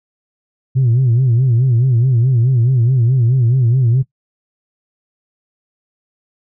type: tone with vibrato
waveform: sine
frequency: 123.47 Hz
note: B2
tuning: in tune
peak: -8 dBFS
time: 0.75-4.03 s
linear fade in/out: 20 ms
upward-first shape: sine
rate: 4.7 Hz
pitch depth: 140 cents each way
effects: noise-tail reverb RT60 0.1 s tail -18 dB re dry + tanh soft clip ceiling -7 dBFS